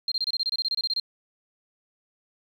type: tone bursts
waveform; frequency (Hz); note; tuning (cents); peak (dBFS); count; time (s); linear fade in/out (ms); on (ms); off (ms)
sine; 4186; C8; 0; -23; 15; 0.08-0.999; 2; 37; 26
effects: 9-bit